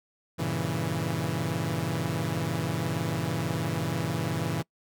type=chord; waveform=sawtooth; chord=G diminished seventh; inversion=none; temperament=equal; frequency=98 / 116.54 / 138.59 / 164.81 Hz; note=G2 / Bb2 / Db3 / Fb3; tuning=0 / 0 / 0 / 0 cents; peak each=-32 / -30 / -29 / -27 dBFS; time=0.38-4.63 s; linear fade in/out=20 ms; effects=noise-tail reverb RT60 0.1 s tail -25 dB re dry